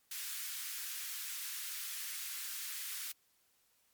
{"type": "high-pass noise", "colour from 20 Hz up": "white", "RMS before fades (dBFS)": -42, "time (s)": [0.11, 3.12], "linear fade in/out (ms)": 5, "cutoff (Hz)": 1400, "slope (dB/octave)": 24, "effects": ["white hiss -73 dBFS RMS until 3.93 s", "MP3 96 kbps"]}